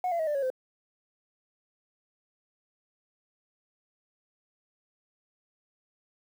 sine tone with pitch steps, 730 / 681.1 / 635.5 / 592.9 / 553.2 / 516.2 Hz, F#5 / F5 / D#5 / D5 / C#5 / C5, -24 / -44 / +36 / +16 / -4 / -23 cents, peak -24 dBFS, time 0.04-0.502 s, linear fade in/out 2 ms, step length 77 ms, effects tanh soft clip ceiling -24 dBFS + 9-bit

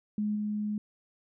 sine tone with level steps, 210 Hz, G#3, 19 cents sharp, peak -27 / -29 dBFS, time 0.18-0.78 s, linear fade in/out 2 ms, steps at 0.35 s, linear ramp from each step 10 ms, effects none

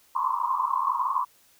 pink band-pass noise, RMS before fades -26 dBFS, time 0.15-1.25 s, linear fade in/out 10 ms, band 980 to 1100 Hz, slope 96 dB/octave, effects white hiss -60 dBFS RMS until 1.59 s

